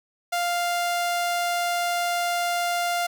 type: tone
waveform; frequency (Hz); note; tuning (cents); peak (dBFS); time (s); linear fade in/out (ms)
sawtooth; 698.5; F5; 0; -19; 0.32-3.07; 10
effects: none